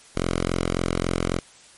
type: tone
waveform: 5% pulse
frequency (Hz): 43.65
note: F1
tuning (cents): 0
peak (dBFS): -11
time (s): 0.15-1.4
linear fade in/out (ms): 20
effects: white hiss -50 dBFS RMS until 1.77 s + MP3 48 kbps